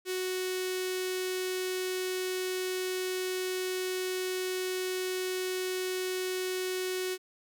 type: tone with notch filter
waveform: sawtooth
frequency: 370 Hz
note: F#4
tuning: in tune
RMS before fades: -33 dBFS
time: 0.05-7.18 s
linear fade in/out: 50 ms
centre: 850 Hz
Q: 0.52
effects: none